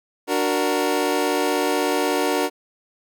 25% pulse chord, D augmented, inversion none, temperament equal, 293.7 / 370 / 466.2 Hz, D4 / F#4 / A#4, 0 / 0 / 0 cents, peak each -20 dBFS, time 0.27-2.5 s, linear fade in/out 50 ms, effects none

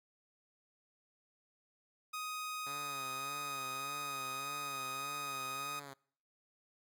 sawtooth tone, 1250 Hz, D#6, 8 cents sharp, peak -35 dBFS, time 2.13-5.8 s, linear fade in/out 10 ms
5% pulse tone with vibrato, 138.1 Hz, C#3, 6 cents flat, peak -36 dBFS, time 2.66-5.94 s, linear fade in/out 10 ms, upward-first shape sine, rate 1.7 Hz, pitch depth 89 cents each way
effects noise-tail reverb RT60 0.6 s tail -26 dB re dry + MP3 96 kbps

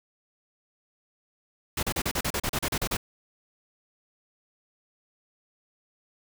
pink noise bursts, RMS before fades -28 dBFS, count 13, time 1.77-2.969 s, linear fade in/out 5 ms, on 59 ms, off 36 ms, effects none

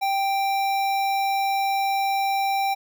square tone with notch filter, 785 Hz, G5, 2 cents sharp, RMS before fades -23 dBFS, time 0.01-2.75 s, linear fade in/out 20 ms, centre 8200 Hz, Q 1.3, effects none

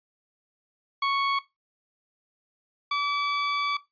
sawtooth tone pair in turn, 1108.7 / 1149.9 Hz, C#6 / D6, 0 / -37 cents, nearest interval minor second, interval 63 cents, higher second, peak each -19 / -20 dBFS, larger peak first, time 1.02-1.39 / 2.91-3.77 s, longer second, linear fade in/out 5 ms, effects noise-tail reverb RT60 0.2 s tail -18 dB re dry + resampled to 11025 Hz

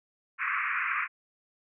pink band-pass noise, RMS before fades -30 dBFS, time 0.38-1.08 s, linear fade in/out 50 ms, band 1100 to 2500 Hz, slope 96 dB/octave, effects none

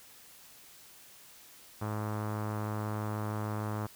sawtooth tone with low-pass filter, 106.3 Hz, G#2, 41 cents sharp, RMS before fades -35 dBFS, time 1.81-3.87 s, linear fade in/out 10 ms, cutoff 1200 Hz, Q 2.2, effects white hiss -55 dBFS RMS until 3.95 s

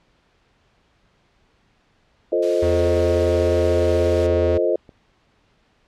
sine chord, F dominant seventh, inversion none, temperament equal, 349.2 / 440 / 523.3 / 622.3 Hz, F4 / A4 / C5 / Eb5, 0 / 0 / 0 / 0 cents, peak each -22 dBFS, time 2.32-4.76 s, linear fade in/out 5 ms
blue noise, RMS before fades -29 dBFS, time 2.42-4.27 s, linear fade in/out 10 ms
square tone, 84.7 Hz, E2, 48 cents sharp, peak -22 dBFS, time 2.62-4.58 s, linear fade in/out 10 ms
clicks, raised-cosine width 2 ms, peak -29 dBFS, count 9, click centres 2.854 / 2.971 / 3.003 / 3.281 / 3.431 / 4.245 / 4.53 / 4.582 / 4.892 s
effects pink hiss -61 dBFS RMS until 5.87 s + low-pass 4000 Hz 12 dB/octave

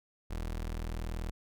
30% pulse tone, 40.49 Hz, E1, 30 cents flat, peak -32 dBFS, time 0.3-1.31 s, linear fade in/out 10 ms, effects none

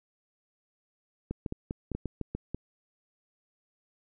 clicks, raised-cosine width 3 ms, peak -20 dBFS, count 10, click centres 1.31 / 1.462 / 1.524 / 1.709 / 1.917 / 1.95 / 2.057 / 2.213 / 2.35 / 2.546 s, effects none

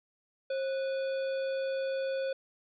harmonic tone with a mistuned harmonic, 493.9 Hz, B4, in tune, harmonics 1 / 3 / 5 / 7 / 9, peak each -30 / -44 / -49 / -51 / -53 dBFS, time 0.5-2.33 s, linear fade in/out 5 ms, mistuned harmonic 1, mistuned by +140 cents, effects none

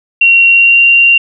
sine tone with pitch glide, 2744 to 2765 Hz, F7 to F7, -31 to -18 cents, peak -3 dBFS, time 0.21-1.18 s, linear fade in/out 5 ms, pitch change +13 cents, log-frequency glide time 0.48-0.79 s, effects none

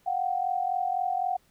sine tone pair together, 720 / 763.9 Hz, F#5 / G5, -47 / -45 cents, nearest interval minor second, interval 102 cents, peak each -28 dBFS, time 0.06-1.37 s, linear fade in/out 10 ms, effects pink hiss -65 dBFS RMS until 1.5 s

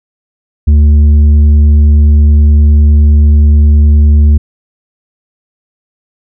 triangle tone with tanh clipping, 74.2 Hz, D2, 18 cents sharp, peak -3 dBFS, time 0.67-4.38 s, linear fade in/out 10 ms, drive 10 dB, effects none

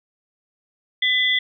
sine tone cluster, 2008 / 3273 / 3473 Hz, B6 / G#7 / A7, +28 / -26 / -23 cents, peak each -19 / -24 / -21 dBFS, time 1.02-1.39 s, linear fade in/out 5 ms, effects none

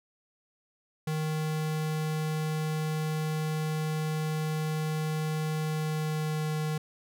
square tone with pitch glide, 155.56 to 154.31 Hz, D#3 to D#3, 0 to -14 cents, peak -29 dBFS, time 1.07-6.78 s, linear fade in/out 5 ms, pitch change -14 cents, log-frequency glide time 5.6-6.52 s, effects none

